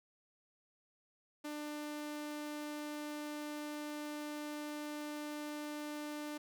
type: tone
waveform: sawtooth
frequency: 297.9 Hz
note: D4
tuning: 25 cents sharp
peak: -37 dBFS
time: 1.44-6.38 s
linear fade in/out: 10 ms
effects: none